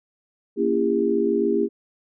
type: chord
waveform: sine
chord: A# diminished seventh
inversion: none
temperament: just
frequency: 233.1 / 279.7 / 335.6 / 402.8 Hz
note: A#3 / C#4 / E4 / G4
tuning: 0 / +16 / +31 / +47 cents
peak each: -25 / -27 / -24 / -21 dBFS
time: 0.56-1.69 s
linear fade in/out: 50 ms
effects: none